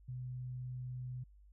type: tone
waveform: sine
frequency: 126.1 Hz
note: B2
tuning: 36 cents sharp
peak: -40 dBFS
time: 0.08-1.24 s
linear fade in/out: 10 ms
effects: added 50 Hz sine -58 dBFS peak until 1.52 s